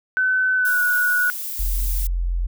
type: tone with pitch glide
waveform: sine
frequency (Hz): 1516 to 1466.1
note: F#6 to F#6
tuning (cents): +42 to -16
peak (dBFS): -16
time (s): 0.17-1.3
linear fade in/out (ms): 0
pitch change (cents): -58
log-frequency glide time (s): 0.56-0.79
type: noise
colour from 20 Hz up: violet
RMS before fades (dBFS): -29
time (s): 0.65-2.07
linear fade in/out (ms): 2
type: tone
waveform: sine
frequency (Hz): 43.51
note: F1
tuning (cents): -6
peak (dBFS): -19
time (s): 1.59-2.47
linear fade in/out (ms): 10
effects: none